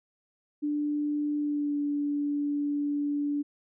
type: tone with pitch glide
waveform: sine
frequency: 295 to 289.8 Hz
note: D4 to D4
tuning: +8 to -23 cents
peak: -26 dBFS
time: 0.62-3.43 s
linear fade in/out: 20 ms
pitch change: -31 cents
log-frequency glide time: 1.38-1.77 s
effects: none